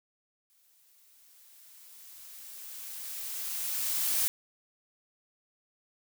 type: noise with exponential growth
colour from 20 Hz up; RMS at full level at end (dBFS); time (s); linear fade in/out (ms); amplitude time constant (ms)
blue; -27; 0.5-4.28; 0; 820
effects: none